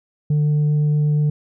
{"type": "tone with tanh clipping", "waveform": "sine", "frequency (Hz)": 149.3, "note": "D3", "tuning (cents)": 29, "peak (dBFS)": -15, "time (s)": [0.3, 1.3], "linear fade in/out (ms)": 5, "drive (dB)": 2, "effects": []}